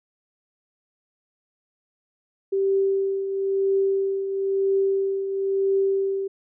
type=tone with tremolo; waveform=sine; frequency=390 Hz; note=G4; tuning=9 cents flat; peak=-17 dBFS; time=2.52-6.28 s; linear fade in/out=10 ms; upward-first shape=triangle; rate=1 Hz; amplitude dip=60%; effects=none